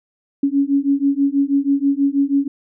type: beating tone pair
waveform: sine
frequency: 276.1 / 282.3 Hz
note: C#4 / C#4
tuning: -7 / +32 cents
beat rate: 6.2 Hz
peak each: -17 dBFS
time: 0.43-2.48 s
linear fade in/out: 5 ms
effects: none